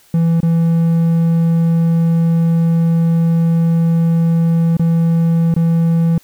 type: tone with dropouts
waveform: triangle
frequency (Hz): 166.1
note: E3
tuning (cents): +13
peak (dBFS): -8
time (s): 0.14-6.18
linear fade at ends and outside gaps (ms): 2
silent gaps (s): 0.404-0.43 / 4.769-4.795 / 5.541-5.563
effects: white hiss -50 dBFS RMS until 6.23 s